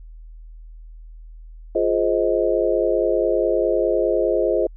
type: chord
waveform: sine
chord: F minor seventh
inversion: none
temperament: just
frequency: 349.2 / 419.1 / 523.8 / 628.6 Hz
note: F4 / Ab4 / C5 / Eb5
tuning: 0 / +16 / +2 / +18 cents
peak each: -22 dBFS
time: 1.75-4.67 s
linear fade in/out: 5 ms
effects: added 40 Hz sine -37 dBFS peak until 4.76 s